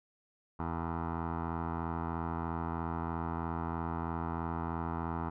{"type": "tone with low-pass filter", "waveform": "15% pulse", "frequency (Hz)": 83.1, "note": "E2", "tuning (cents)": 15, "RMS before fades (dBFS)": -36, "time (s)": [0.59, 5.3], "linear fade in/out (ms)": 10, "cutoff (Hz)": 1100, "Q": 7.2, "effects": []}